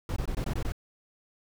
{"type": "noise bursts", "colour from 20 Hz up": "brown", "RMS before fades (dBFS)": -30, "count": 7, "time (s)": [0.09, 0.721], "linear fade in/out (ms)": 2, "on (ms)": 73, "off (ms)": 20, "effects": []}